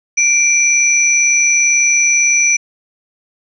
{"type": "tone pair together", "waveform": "sine", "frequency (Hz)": [2349, 5919], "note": ["D7", "F#8"], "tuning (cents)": [0, 0], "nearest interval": "octave + major third", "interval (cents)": 1600, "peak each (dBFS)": -12, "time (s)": [0.17, 2.57], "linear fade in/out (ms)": 10, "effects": []}